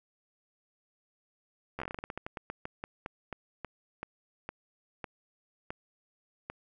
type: slowing click train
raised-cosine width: 0.5 ms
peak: -22 dBFS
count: 25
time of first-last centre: 1.79-6.5 s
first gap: 12 ms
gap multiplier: 1.2
effects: none